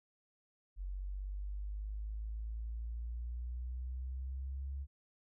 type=exponential sweep; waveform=sine; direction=up; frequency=46.25 to 69.3 Hz; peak=-38 dBFS; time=0.76-4.87 s; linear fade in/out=50 ms; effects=none